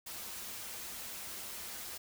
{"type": "noise with comb filter", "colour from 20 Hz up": "white", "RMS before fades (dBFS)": -44, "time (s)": [0.06, 1.98], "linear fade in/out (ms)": 10, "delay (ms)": 7, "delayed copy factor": -0.55, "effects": []}